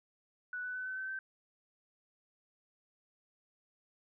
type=tone with pitch steps; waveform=sine; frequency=1480 / 1493.7 / 1507.6 / 1521.6 / 1535.7 / 1550 Hz; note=F#6 / F#6 / F#6 / F#6 / G6 / G6; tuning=0 / +16 / +32 / +48 / -36 / -20 cents; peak=-37 dBFS; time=0.53-1.19 s; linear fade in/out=2 ms; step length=110 ms; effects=none